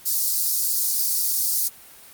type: high-pass noise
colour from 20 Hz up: white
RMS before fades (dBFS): -22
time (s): 0.05-1.69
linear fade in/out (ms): 20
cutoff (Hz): 4400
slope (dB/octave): 48
effects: white hiss -46 dBFS RMS until 2.13 s + Opus 32 kbps